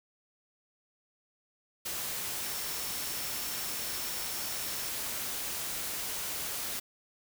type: tone in noise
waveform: sine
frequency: 5430 Hz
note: F8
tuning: 50 cents flat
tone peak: -45 dBFS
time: 2.43-4.9 s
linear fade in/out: 10 ms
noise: white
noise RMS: -36 dBFS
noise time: 1.85-6.8 s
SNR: -12 dB
effects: none